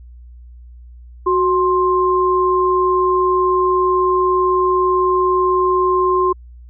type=tone pair together; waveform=sine; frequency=369.1 / 1053 Hz; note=F#4 / C6; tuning=-4 / +11 cents; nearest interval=octave + tritone; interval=1815 cents; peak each=-15 dBFS; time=1.26-6.33 s; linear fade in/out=10 ms; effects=added 60 Hz sine -36 dBFS peak until 6.69 s